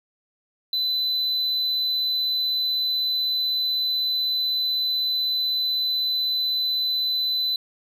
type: tone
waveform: triangle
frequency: 4012 Hz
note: B7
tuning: 26 cents sharp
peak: -20 dBFS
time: 0.73-7.56 s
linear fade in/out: 2 ms
effects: none